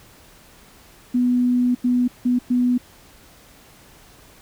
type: tone bursts at uneven times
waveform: sine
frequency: 246.9 Hz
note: B3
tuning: in tune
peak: -15 dBFS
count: 4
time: 1.14-1.75 / 1.84-2.08 / 2.25-2.39 / 2.5-2.78 s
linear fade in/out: 10 ms
effects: pink hiss -49 dBFS RMS until 4.41 s